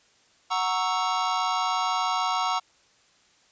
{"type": "chord", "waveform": "square", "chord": "F# dominant seventh", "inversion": "none", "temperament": "equal", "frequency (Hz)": [740, 932.3, 1108.7, 1318.5], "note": ["F#5", "A#5", "C#6", "E6"], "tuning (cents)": [0, 0, 0, 0], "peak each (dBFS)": -30, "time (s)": [0.5, 2.6], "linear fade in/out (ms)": 20, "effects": ["white hiss -61 dBFS RMS until 3.51 s", "resampled to 16000 Hz"]}